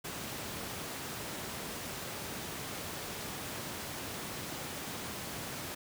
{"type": "high-pass noise", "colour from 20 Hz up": "pink", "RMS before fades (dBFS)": -41, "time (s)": [0.04, 5.75], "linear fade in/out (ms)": 10, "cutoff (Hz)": 100, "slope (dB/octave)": 12, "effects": []}